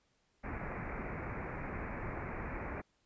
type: low-pass noise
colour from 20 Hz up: pink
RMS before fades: -41 dBFS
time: 0.43-2.82 s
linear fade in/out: 20 ms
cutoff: 2400 Hz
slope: 96 dB/octave
effects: pink hiss -75 dBFS RMS until 3.05 s + resampled to 16000 Hz